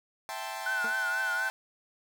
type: chord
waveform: sawtooth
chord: A minor seventh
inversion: second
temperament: equal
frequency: 659.3 / 784 / 880 / 1046.5 Hz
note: E5 / G5 / A5 / C6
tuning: 0 / 0 / 0 / 0 cents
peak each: -39 / -36 / -36 / -39 dBFS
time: 0.29-1.5 s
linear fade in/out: 0 ms
type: tone with vibrato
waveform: sine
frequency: 1483 Hz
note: F#6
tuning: 4 cents sharp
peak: -28 dBFS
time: 0.66-1.49 s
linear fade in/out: 5 ms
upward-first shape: triangle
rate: 4.1 Hz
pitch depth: 76 cents each way
type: tone with exponential decay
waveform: 15% pulse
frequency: 225.5 Hz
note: A3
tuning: 43 cents sharp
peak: -29 dBFS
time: 0.84-0.97 s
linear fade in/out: 5 ms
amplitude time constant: 28 ms
effects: none